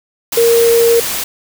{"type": "tone in noise", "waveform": "sine", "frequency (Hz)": 465, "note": "A#4", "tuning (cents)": -4, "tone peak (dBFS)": -7, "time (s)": [0.37, 1], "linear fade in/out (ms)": 5, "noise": "white", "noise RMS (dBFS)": -19, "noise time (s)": [0.32, 1.24], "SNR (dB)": 9, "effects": []}